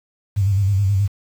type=tone with vibrato; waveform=sine; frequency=98.6 Hz; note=G2; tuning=11 cents sharp; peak=-14 dBFS; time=0.36-1.08 s; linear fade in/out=20 ms; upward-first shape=square; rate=9.4 Hz; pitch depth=60 cents each way; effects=7-bit